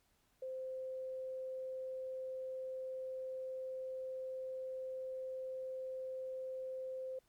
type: tone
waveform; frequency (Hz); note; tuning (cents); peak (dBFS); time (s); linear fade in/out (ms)
sine; 520; C5; -11; -40; 0.42-7.19; 5
effects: pink hiss -75 dBFS RMS until 7.28 s + MP3 96 kbps